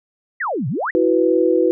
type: exponential two-way sweep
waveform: sine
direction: down then up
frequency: 2093 to 116.54 to 2093 Hz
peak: -19 dBFS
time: 0.4-0.91 s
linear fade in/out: 10 ms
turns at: 0.68 s
type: chord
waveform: sine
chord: E suspended second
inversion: none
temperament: just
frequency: 329.6 / 370.8 / 494.4 Hz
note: E4 / F#4 / B4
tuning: 0 / +4 / +2 cents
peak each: -17 dBFS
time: 0.95-1.71 s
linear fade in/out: 0 ms
effects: none